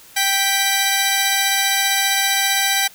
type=tone pair together; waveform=10% pulse; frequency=784 / 1967.6 Hz; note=G5 / B6; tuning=0 / -7 cents; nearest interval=octave + major third; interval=1593 cents; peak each=-10 dBFS; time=0.16-2.88 s; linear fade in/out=10 ms; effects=white hiss -45 dBFS RMS until 2.94 s